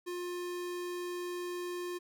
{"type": "tone", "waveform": "square", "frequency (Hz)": 354.5, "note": "F4", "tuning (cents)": 26, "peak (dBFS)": -37, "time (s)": [0.06, 1.99], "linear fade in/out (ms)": 20, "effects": []}